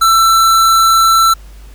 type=tone; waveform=square; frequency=1336 Hz; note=E6; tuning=23 cents sharp; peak=-7 dBFS; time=0.01-1.34 s; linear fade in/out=10 ms; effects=added 50 Hz sine -32 dBFS peak until 1.74 s + pink hiss -45 dBFS RMS until 1.74 s